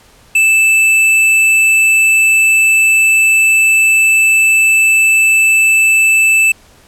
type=tone with hard clipping; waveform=sine; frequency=2637 Hz; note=E7; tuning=in tune; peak=-8 dBFS; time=0.35-6.52 s; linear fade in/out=5 ms; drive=12 dB; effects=pink hiss -45 dBFS RMS until 6.87 s + low-pass 12000 Hz 12 dB/octave